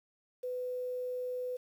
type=tone with quantisation; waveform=sine; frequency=500 Hz; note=B4; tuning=21 cents sharp; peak=-34 dBFS; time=0.43-1.57 s; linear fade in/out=10 ms; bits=10; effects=none